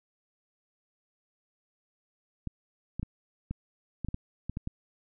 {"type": "clicks", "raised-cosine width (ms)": 5, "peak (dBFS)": -21, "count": 10, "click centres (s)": [2.473, 2.996, 3.03, 3.51, 4.047, 4.086, 4.144, 4.496, 4.571, 4.674], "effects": []}